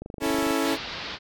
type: click train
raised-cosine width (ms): 2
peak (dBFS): -23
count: 13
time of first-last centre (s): 0.02-0.508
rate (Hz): 24.6
type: chord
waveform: sawtooth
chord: A major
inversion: first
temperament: equal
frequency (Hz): 277.2 / 329.6 / 440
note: C#4 / E4 / A4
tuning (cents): 0 / 0 / 0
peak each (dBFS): -22 / -23 / -25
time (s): 0.2-0.78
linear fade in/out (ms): 50
type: low-pass noise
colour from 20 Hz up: white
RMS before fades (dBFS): -35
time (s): 0.61-1.19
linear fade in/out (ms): 50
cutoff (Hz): 4800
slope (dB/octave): 48
effects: none

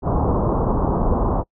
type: low-pass noise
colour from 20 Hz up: pink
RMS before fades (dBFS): -19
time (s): 0.02-1.44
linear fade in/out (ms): 50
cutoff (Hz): 1100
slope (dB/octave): 48
effects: noise-tail reverb RT60 0.1 s tail -26 dB re dry

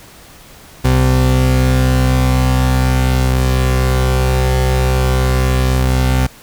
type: tone pair together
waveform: 40% pulse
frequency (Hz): 64.06 / 128.2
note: C2 / C3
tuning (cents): -36 / -35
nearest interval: octave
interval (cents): 1201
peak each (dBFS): -12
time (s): 0.84-6.27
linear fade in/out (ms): 10
effects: pink hiss -40 dBFS RMS until 6.42 s

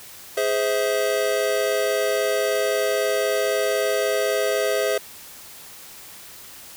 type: chord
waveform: square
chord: Ab augmented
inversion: none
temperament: just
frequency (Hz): 415.3 / 519.1 / 648.9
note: Ab4 / C5 / E5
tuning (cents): 0 / -14 / -27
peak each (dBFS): -25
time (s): 0.37-4.98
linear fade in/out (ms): 5
effects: white hiss -42 dBFS RMS until 6.76 s

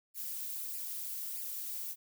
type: noise with flanger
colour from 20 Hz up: violet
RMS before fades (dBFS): -40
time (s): 0.14-1.96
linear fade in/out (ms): 50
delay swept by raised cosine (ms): 0.4 to 5.5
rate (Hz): 1.6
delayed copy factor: +0.8
effects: none

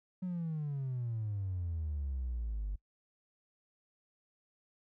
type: exponential sweep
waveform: triangle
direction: down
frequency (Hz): 186.4 to 47.74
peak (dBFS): -31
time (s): 0.22-2.76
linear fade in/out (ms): 10
effects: noise-tail reverb RT60 0.1 s tail -24 dB re dry + tanh soft clip ceiling -30 dBFS

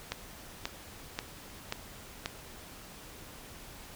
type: click train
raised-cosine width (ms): 0.2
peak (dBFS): -15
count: 5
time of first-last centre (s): 0.12-2.259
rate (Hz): 1.87
effects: pink hiss -49 dBFS RMS until 3.95 s

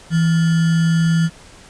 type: tone with sample-and-hold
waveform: sine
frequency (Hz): 164.81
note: E3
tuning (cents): 0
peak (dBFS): -12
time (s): 0.1-1.3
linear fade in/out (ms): 50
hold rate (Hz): 1575
effects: pink hiss -43 dBFS RMS until 1.69 s + resampled to 22050 Hz

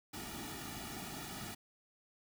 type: noise with comb filter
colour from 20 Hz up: pink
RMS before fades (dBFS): -45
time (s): 0.13-1.55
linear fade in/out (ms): 10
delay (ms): 1.9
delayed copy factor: -0.85
effects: none

